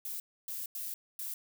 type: noise bursts at uneven times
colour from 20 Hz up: violet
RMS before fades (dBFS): -39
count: 4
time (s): 0.05-0.2 / 0.48-0.66 / 0.75-0.94 / 1.19-1.34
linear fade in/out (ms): 2
effects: none